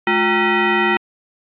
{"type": "tone with frequency modulation", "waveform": "sine", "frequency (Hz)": 784, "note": "G5", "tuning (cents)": 0, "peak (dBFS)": -13, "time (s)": [0.07, 0.97], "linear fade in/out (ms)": 2, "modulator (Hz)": 570, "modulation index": 3.1, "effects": ["AAC 64 kbps"]}